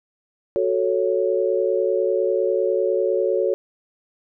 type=chord; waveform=sine; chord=F# minor; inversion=none; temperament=equal; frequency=370 / 440 / 554.4 Hz; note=F#4 / A4 / C#5; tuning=0 / 0 / 0 cents; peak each=-22 dBFS; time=0.56-3.54 s; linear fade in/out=0 ms; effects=none